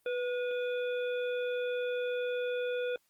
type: harmonic tone with a mistuned harmonic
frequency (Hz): 493.9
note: B4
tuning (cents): 0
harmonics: 1 / 3 / 5 / 7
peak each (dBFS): -31 / -41 / -45 / -48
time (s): 0.06-2.96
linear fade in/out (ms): 2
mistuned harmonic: 3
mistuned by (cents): -42
effects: white hiss -73 dBFS RMS until 3.09 s + Opus 24 kbps